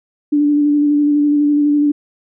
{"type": "tone with vibrato", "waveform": "sine", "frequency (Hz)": 292.9, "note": "D4", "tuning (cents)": -5, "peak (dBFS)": -10, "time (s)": [0.32, 1.92], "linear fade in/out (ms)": 10, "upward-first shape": "square", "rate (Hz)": 12, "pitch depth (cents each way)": 15, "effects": []}